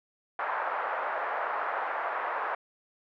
pink band-pass noise, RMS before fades -32 dBFS, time 0.39-2.55 s, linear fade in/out 2 ms, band 650 to 1600 Hz, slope 24 dB/octave, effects none

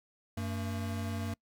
square tone pair together, 95.2 / 226.4 Hz, F#2 / A3, +50 / +50 cents, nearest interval octave + minor third, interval 1500 cents, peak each -36 / -39 dBFS, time 0.37-1.34 s, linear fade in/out 5 ms, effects noise-tail reverb RT60 0.1 s tail -25 dB re dry

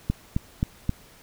click train, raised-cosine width 5 ms, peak -10 dBFS, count 4, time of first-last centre 0.1-0.894 s, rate 3.78 Hz, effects pink hiss -52 dBFS RMS until 1.22 s

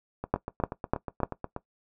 two click trains, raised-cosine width 1 ms, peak -19 / -9 dBFS, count 12 / 4, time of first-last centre 0.24-1.564 / 0.34-1.233 s, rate 8.31 / 3.36 Hz, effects noise-tail reverb RT60 0.1 s tail -17 dB re dry

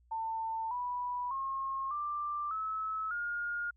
sine tone with pitch steps, 896 / 982.8 / 1077.9 / 1182.3 / 1296.8 / 1422.3 Hz, A5 / B5 / C#6 / D6 / E6 / F6, +31 / -9 / -49 / +11 / -29 / +31 cents, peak -33 dBFS, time 0.11-3.71 s, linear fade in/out 10 ms, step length 600 ms, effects added 60 Hz sine -63 dBFS peak until 3.76 s

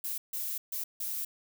violet noise bursts at uneven times, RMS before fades -35 dBFS, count 4, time 0.04-0.18 / 0.33-0.58 / 0.72-0.84 / 1-1.25 s, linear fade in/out 5 ms, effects none

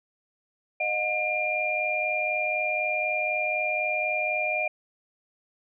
sine tone cluster, 617 / 721 / 2396 Hz, D#5 / F#5 / D7, -15 / -45 / +34 cents, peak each -30 / -32 / -26 dBFS, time 0.8-4.68 s, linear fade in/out 5 ms, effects none

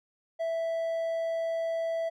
triangle tone, 659.3 Hz, E5, in tune, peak -26 dBFS, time 0.39-2.1 s, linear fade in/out 20 ms, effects none

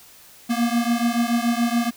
square beating tone pair, 233.1 / 240.1 Hz, A#3 / B3, 0 / -49 cents, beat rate 7 Hz, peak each -22 / -23 dBFS, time 0.49-1.91 s, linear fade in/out 20 ms, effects white hiss -48 dBFS RMS until 1.96 s

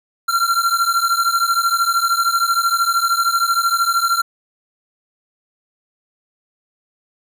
square beating tone pair, 1365 / 1378 Hz, F6 / F6, -40 / -24 cents, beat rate 13 Hz, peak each -18 / -19 dBFS, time 0.28-4.22 s, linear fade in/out 10 ms, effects none

